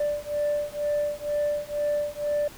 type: beating tone pair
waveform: sine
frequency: 587.3 / 589.4 Hz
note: D5 / D5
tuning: 0 / +6 cents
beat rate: 2.1 Hz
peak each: -26 dBFS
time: 0-2.48 s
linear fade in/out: 5 ms
effects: tanh soft clip ceiling -20 dBFS + pink hiss -46 dBFS RMS until 2.57 s